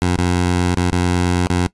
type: tone with dropouts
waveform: 15% pulse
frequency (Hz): 89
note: F2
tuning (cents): +33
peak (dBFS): -8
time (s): 0.02-1.67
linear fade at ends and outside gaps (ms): 0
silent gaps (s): 0.161-0.179 / 0.747-0.773 / 0.903-0.921 / 1.47-1.5
effects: noise-tail reverb RT60 0.1 s tail -19 dB re dry + resampled to 24000 Hz